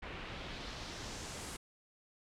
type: noise with low-pass filter sweep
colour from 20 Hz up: pink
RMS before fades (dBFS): -45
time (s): 0.02-1.57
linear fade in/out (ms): 10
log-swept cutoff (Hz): 2400 to 9600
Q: 1.6
effects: none